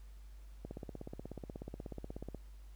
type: click train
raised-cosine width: 2 ms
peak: -30 dBFS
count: 29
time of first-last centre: 0.65-2.347 s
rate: 16.5 Hz
effects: added 50 Hz sine -50 dBFS peak until 2.75 s + pink hiss -69 dBFS RMS until 2.75 s